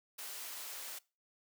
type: high-pass noise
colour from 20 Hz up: white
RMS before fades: -45 dBFS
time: 0.18-0.99 s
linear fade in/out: 10 ms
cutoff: 510 Hz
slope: 12 dB/octave
effects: noise-tail reverb RT60 0.3 s tail -22 dB re dry